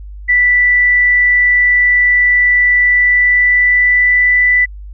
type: tone with pitch glide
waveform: sine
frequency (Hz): 1972 to 1983.4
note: B6 to B6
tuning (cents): -3 to +7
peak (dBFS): -7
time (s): 0.28-4.66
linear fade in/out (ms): 20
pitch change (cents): +10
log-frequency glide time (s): 2.81-4.38
effects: added 50 Hz sine -27 dBFS peak until 4.93 s